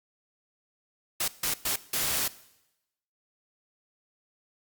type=noise bursts at uneven times; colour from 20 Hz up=white; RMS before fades=-28 dBFS; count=4; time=1.2-1.28 / 1.43-1.54 / 1.65-1.76 / 1.93-2.28 s; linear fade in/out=5 ms; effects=noise-tail reverb RT60 0.9 s tail -18 dB re dry + Opus 48 kbps